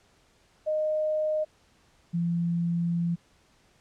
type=tone pair in turn; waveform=sine; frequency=617 / 170.66 Hz; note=D#5 / F3; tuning=-15 / -40 cents; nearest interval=octave + minor seventh; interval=2225 cents; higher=first; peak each=-24 dBFS; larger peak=neither; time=0.66-1.45 / 2.13-3.16 s; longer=second; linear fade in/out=20 ms; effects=pink hiss -63 dBFS RMS until 3.8 s + low-pass 8000 Hz 12 dB/octave